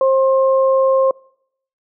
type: tone pair together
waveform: sine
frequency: 531.5 / 1063 Hz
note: C5 / C6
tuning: +27 / +27 cents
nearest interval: octave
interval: 1200 cents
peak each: -11 / -20 dBFS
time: 0.01-1.11 s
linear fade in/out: 2 ms
effects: noise-tail reverb RT60 0.7 s tail -26 dB re dry

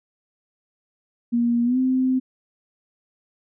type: tone with pitch glide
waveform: sine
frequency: 237 to 258.5 Hz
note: A#3 to C4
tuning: +29 to -21 cents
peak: -17 dBFS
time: 1.32-2.2 s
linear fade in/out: 20 ms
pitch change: +150 cents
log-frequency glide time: 1.64-1.78 s
effects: none

